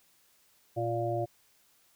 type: harmonic tone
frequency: 116.54 Hz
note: A#2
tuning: in tune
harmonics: 1 / 3 / 5 / 6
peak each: -34 / -34 / -34 / -34 dBFS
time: 0.76-1.26 s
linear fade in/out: 20 ms
effects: white hiss -66 dBFS RMS until 1.95 s